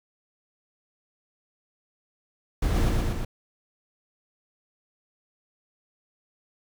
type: noise with echo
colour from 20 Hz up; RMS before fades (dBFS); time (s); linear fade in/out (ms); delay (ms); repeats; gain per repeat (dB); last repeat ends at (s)
brown; -24; 2.62-2.89; 5; 120; 3; -2; 3.25
effects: none